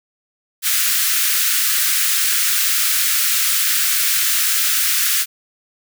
white high-pass noise, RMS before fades -17 dBFS, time 0.62-5.26 s, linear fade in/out 50 ms, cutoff 1300 Hz, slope 48 dB/octave, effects none

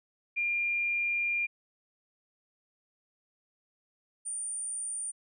sine tone pair in turn, 2400 / 9061 Hz, D7 / C#9, +37 / +37 cents, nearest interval octave + major seventh, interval 2300 cents, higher second, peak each -27 / -33 dBFS, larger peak first, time 0.36-1.47 / 4.25-5.12 s, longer first, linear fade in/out 20 ms, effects none

